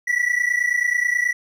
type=tone pair together; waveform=triangle; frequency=1937 / 1966.3 Hz; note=B6 / B6; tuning=-34 / -8 cents; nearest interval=unison; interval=26 cents; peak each=-19 dBFS; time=0.07-1.33 s; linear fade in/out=10 ms; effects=none